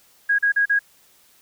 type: tone bursts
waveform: sine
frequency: 1644 Hz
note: G#6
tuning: 18 cents flat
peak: -15 dBFS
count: 4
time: 0.29-0.792 s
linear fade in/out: 10 ms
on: 97 ms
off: 38 ms
effects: white hiss -56 dBFS RMS until 1.41 s